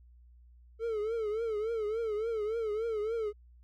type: tone with vibrato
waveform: triangle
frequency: 439.9 Hz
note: A4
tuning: in tune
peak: -28 dBFS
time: 0.79-3.33 s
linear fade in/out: 50 ms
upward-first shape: triangle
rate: 3.5 Hz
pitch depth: 120 cents each way
effects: added 60 Hz sine -54 dBFS peak until 3.63 s + MP3 96 kbps